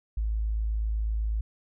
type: tone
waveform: sine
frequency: 54 Hz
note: A1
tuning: 32 cents flat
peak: -25 dBFS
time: 0.17-1.41 s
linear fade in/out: 5 ms
effects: none